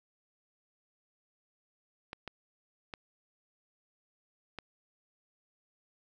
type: clicks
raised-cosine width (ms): 0.3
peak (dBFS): -24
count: 4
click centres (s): 2.131 / 2.277 / 2.938 / 4.587
effects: none